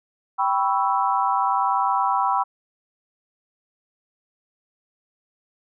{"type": "chord", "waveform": "sine", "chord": "C# half-diminished seventh", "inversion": "second", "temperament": "equal", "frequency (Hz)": [784, 987.8, 1108.7, 1318.5], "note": ["G5", "B5", "C#6", "E6"], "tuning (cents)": [0, 0, 0, 0], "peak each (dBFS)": [-23, -22, -26, -26], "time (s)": [0.38, 2.44], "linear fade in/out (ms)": 20, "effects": []}